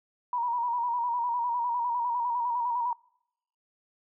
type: tone with vibrato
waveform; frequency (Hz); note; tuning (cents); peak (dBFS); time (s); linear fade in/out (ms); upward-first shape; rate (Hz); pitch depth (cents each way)
sine; 958; A#5; +47; -26; 0.33-2.93; 2; square; 9.9; 47
effects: noise-tail reverb RT60 0.8 s tail -26 dB re dry